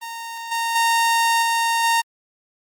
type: tone with level steps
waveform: sawtooth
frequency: 922 Hz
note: A#5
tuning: 19 cents flat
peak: -26 / -17 / -12 / -14 / -12 dBFS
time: 0.01-2.02 s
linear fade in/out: 20 ms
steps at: 0.51 / 0.75 / 1.42 / 1.83 s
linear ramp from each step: 10 ms
effects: Opus 24 kbps